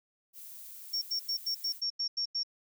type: noise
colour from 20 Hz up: violet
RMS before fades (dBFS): -47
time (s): 0.33-1.82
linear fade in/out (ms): 50
type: tone bursts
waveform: sine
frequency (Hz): 5500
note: F8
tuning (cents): -27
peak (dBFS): -29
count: 9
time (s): 0.93-2.434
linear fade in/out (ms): 10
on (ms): 88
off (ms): 89
effects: none